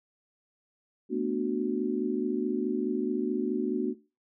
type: chord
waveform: sine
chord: B minor seventh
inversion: third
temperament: just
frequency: 222.2 / 246.9 / 296.3 / 370.4 Hz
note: A3 / B3 / D4 / F#4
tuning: +17 / 0 / +15 / +2 cents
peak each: -34 / -32 / -32 / -30 dBFS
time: 1.09-3.95 s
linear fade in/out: 50 ms
effects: noise-tail reverb RT60 0.3 s tail -19 dB re dry